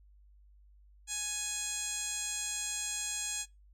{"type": "tone with band-pass filter", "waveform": "15% pulse", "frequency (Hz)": 833, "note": "G#5", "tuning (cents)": 5, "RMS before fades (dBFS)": -37, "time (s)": [1.07, 3.46], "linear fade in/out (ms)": 50, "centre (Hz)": 6500, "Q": 4, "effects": ["noise-tail reverb RT60 0.2 s tail -19 dB re dry", "added 50 Hz sine -57 dBFS peak until 3.73 s"]}